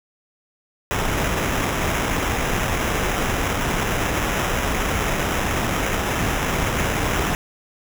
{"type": "noise with sample-and-hold", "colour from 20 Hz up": "pink", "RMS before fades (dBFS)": -22, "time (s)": [0.91, 7.35], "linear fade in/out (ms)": 0, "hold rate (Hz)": 4410, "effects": []}